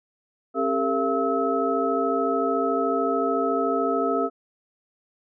sine tone cluster, 269.2 / 400.5 / 454.2 / 678 / 1294 Hz, C4 / G4 / A#4 / E5 / E6, +49 / +37 / -45 / +49 / -32 cents, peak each -27 dBFS, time 0.54-4.3 s, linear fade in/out 50 ms, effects none

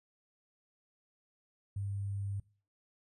sine tone with sample-and-hold, 99.5 Hz, G2, 26 cents sharp, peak -34 dBFS, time 1.76-2.4 s, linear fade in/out 5 ms, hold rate 8820 Hz, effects noise-tail reverb RT60 0.4 s tail -22 dB re dry + resampled to 32000 Hz

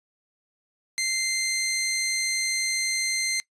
15% pulse tone, 2084 Hz, C7, 7 cents flat, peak -18 dBFS, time 0.98-3.4 s, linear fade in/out 0 ms, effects noise-tail reverb RT60 0.1 s tail -20 dB re dry + resampled to 22050 Hz

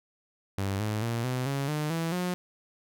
sawtooth tone with pitch steps, 98 / 106.87 / 116.54 / 127.09 / 138.59 / 151.14 / 164.82 / 179.73 Hz, G2 / A2 / A#2 / C3 / C#3 / D#3 / E3 / F3, 0 / -50 / 0 / -50 / 0 / -50 / 0 / +50 cents, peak -24 dBFS, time 0.58-2.34 s, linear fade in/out 0 ms, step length 220 ms, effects none

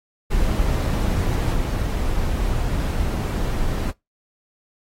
brown noise with level steps, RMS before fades -20 / -22 dBFS, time 0.3-3.92 s, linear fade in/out 20 ms, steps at 1.53 s, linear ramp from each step 20 ms, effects noise-tail reverb RT60 0.2 s tail -23 dB re dry + AAC 48 kbps

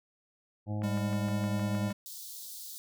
harmonic tone, 105.2 Hz, G#2, 23 cents sharp, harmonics 1 / 2 / 3 / 5 / 6 / 7 / 8, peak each -32 / -38 / -42 / -46 / -48 / -49 / -50 dBFS, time 0.66-1.93 s, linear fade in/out 50 ms
click train, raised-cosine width 0.5 ms, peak -30 dBFS, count 8, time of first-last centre 0.82-1.905 s, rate 6.45 Hz
square tone, 200.3 Hz, G3, 38 cents sharp, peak -33 dBFS, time 0.83-1.93 s, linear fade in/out 10 ms
white high-pass noise, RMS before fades -44 dBFS, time 2.06-2.78 s, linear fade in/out 0 ms, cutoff 3600 Hz, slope 48 dB/octave
effects none

